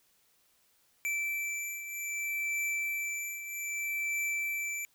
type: beating tone pair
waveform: square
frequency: 2330 / 2330.63 Hz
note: D7 / D7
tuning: -14 / -14 cents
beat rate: 0.63 Hz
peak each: -40 / -34 dBFS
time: 1.05-4.85 s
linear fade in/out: 0 ms
effects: white hiss -69 dBFS RMS until 4.94 s